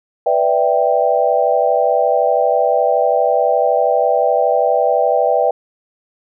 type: chord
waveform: sine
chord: E minor seventh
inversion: second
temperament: equal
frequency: 493.9 / 587.3 / 659.3 / 784 Hz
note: B4 / D5 / E5 / G5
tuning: 0 / 0 / 0 / 0 cents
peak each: -17 dBFS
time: 0.26-5.51 s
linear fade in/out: 5 ms
effects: none